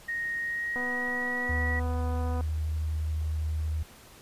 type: tone with pitch glide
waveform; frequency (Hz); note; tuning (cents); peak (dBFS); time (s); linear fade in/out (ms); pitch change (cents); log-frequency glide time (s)
sine; 1864.7 to 1936; A#6 to B6; 0 to -35; -29; 0.08-1.8; 10; +65; 0.38-1.49
type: click train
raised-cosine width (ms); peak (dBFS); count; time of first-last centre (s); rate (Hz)
1; -25; 410; 0.76-2.409; 248
type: tone with vibrato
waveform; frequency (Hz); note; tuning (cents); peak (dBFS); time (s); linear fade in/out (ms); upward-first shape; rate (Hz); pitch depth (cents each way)
sine; 77.9; D#2; +3; -27; 1.49-3.83; 5; sine; 12; 9
effects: pink hiss -52 dBFS RMS until 4.21 s + resampled to 32000 Hz